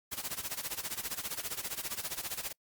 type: noise with tremolo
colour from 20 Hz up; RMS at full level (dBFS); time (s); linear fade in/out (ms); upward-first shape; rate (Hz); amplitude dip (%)
white; -35; 0.11-2.53; 20; sine; 15; 85
effects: noise-tail reverb RT60 0.1 s tail -26 dB re dry + Opus 48 kbps